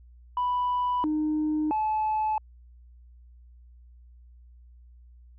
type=tone with pitch steps; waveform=sine; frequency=988 / 306.4 / 863 Hz; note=B5 / D#4 / A5; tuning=0 / -27 / -34 cents; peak=-22 dBFS; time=0.37-2.38 s; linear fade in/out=2 ms; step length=670 ms; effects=tanh soft clip ceiling -21 dBFS + added 60 Hz sine -49 dBFS peak until 5.38 s